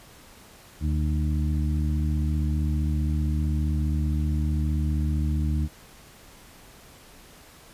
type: harmonic tone with a mistuned harmonic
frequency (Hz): 75.3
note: D2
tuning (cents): +44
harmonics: 1 / 2 / 3 / 4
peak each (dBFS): -23 / -29 / -33 / -35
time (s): 0.8-5.69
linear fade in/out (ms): 50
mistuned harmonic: 4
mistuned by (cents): +22
effects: pink hiss -50 dBFS RMS until 7.73 s + resampled to 32000 Hz